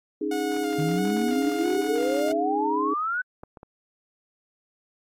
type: chord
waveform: sine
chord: C# suspended second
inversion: none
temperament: equal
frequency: 277.2 / 311.1 / 415.3 Hz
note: C#4 / D#4 / G#4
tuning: 0 / 0 / 0 cents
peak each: -32 / -28 / -28 dBFS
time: 0.21-2.94 s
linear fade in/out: 5 ms
type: tone with vibrato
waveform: sawtooth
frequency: 718 Hz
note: F5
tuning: 48 cents sharp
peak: -27 dBFS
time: 0.31-2.32 s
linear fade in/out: 5 ms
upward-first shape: square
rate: 1.5 Hz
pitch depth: 27 cents each way
type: exponential sweep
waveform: sine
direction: up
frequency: 150 to 1523 Hz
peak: -24 dBFS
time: 0.78-3.22 s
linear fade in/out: 10 ms
type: clicks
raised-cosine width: 1 ms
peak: -26 / -30 / -29 dBFS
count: 3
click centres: 3.435 / 3.572 / 3.631 s
effects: AAC 64 kbps